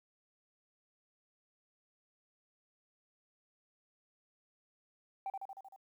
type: tone with echo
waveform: sine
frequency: 779 Hz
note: G5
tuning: 11 cents flat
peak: -34 dBFS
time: 5.26-5.3 s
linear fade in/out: 2 ms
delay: 77 ms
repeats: 6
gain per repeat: -3 dB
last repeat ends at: 5.762 s
effects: tanh soft clip ceiling -34 dBFS + 12-bit